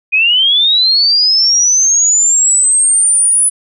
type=linear sweep; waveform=sine; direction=up; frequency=2459 to 10000 Hz; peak=-7 dBFS; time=0.12-3.5 s; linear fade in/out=20 ms; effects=none